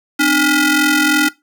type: ring-modulated tone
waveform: sawtooth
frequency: 561 Hz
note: C#5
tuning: 21 cents sharp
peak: -4 dBFS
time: 0.19-1.29 s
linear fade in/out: 10 ms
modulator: 863 Hz
effects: noise-tail reverb RT60 0.2 s tail -20 dB re dry